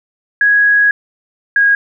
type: tone pair in turn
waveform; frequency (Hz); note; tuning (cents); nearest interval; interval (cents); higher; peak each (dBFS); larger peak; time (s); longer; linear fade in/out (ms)
sine; 1661.2 / 1640.2; G#6 / G#6; 0 / -22; unison; 22; first; -7; neither; 0.41-0.91 / 1.56-1.75; first; 2
effects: none